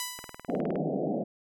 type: tone with exponential decay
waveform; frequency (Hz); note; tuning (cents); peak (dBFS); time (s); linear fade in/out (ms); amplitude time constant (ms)
5% pulse; 992; B5; +7; -18; 0-0.6; 1; 130
type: click train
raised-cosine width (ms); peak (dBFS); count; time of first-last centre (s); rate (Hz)
0.5; -25; 12; 0.19-0.757; 19.4
type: band-pass noise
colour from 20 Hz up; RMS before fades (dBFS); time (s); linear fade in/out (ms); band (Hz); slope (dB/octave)
pink; -30; 0.48-1.24; 10; 150 to 740; 96
effects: none